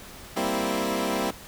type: chord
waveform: 15% pulse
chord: C dominant seventh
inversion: second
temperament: equal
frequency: 196 / 233.1 / 261.6 / 329.6 Hz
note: G3 / Bb3 / C4 / E4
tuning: 0 / 0 / 0 / 0 cents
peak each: -24 dBFS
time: 0.36-1.31 s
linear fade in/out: 10 ms
effects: pink hiss -44 dBFS RMS until 1.47 s